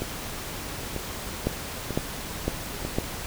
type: two click trains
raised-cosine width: 2 ms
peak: -10 / -16 dBFS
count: 4 / 4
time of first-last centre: 1.47-2.985 / 0.02-2.85 s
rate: 1.98 / 1.06 Hz
effects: pink hiss -35 dBFS RMS until 3.26 s